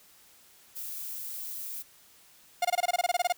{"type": "noise", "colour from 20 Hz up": "violet", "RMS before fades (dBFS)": -38, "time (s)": [0.75, 1.83], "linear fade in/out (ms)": 20}
{"type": "tone bursts", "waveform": "45% pulse", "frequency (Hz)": 711, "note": "F5", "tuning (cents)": 31, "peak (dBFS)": -23, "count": 14, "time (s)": [2.62, 3.325], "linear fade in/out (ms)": 5, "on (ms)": 29, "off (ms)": 23}
{"effects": ["white hiss -58 dBFS RMS until 3.37 s"]}